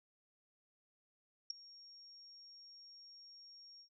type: tone with ADSR envelope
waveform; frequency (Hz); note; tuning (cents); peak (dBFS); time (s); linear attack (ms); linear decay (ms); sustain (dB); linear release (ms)
sine; 5560; F8; -9; -33; 1.5-3.89; 5; 7; -22; 86
effects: none